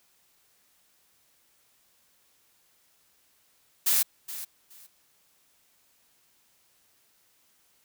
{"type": "noise with echo", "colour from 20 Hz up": "blue", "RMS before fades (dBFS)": -23, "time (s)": [3.86, 4.03], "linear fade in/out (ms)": 10, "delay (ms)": 420, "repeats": 2, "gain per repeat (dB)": -14, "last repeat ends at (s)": 4.87, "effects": ["white hiss -66 dBFS RMS until 7.84 s"]}